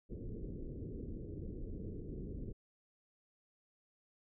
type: low-pass noise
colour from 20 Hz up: pink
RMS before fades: -44 dBFS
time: 0.09-2.53 s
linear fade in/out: 20 ms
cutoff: 460 Hz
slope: 48 dB/octave
effects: none